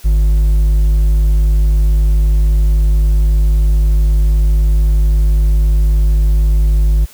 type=tone with hard clipping; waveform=triangle; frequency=51.91 Hz; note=G#1; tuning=in tune; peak=-9 dBFS; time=0.04-7.06 s; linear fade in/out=20 ms; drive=7 dB; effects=white hiss -41 dBFS RMS until 7.13 s